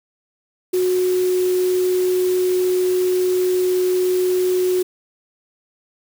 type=tone in noise; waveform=sine; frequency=366.1 Hz; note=F#4; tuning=18 cents flat; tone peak=-15 dBFS; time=0.73-4.83 s; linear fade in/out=10 ms; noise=white; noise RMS=-33 dBFS; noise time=0.73-4.83 s; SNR=+15 dB; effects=none